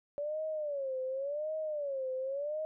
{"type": "tone with vibrato", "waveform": "sine", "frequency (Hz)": 570, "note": "C#5", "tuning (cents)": 48, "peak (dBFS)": -33, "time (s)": [0.18, 2.65], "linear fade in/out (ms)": 0, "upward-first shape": "sine", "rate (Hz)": 0.9, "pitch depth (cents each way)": 170, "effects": []}